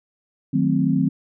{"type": "chord", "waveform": "sine", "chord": "D# diminished seventh", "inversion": "none", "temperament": "equal", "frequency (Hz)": [155.56, 185, 220, 261.6], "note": ["D#3", "F#3", "A3", "C4"], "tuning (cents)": [0, 0, 0, 0], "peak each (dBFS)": [-22, -22, -25, -20], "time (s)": [0.53, 1.09], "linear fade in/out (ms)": 10, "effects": []}